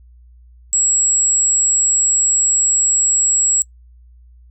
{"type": "tone", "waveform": "sine", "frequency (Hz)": 7710, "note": "B8", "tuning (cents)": -43, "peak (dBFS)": -12, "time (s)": [0.73, 3.62], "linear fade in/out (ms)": 0, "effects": ["noise-tail reverb RT60 0.1 s tail -25 dB re dry", "added 60 Hz sine -42 dBFS peak until 4.5 s"]}